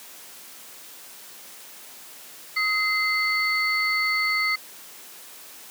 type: tone cluster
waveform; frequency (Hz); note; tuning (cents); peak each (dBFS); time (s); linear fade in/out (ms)
sine; 1268 / 2070 / 4449; D#6 / C7 / C#8; +32 / -19 / +5; -29 / -22 / -28; 2.56-4.56; 10
effects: white hiss -44 dBFS RMS until 5.7 s + high-pass 200 Hz 12 dB/octave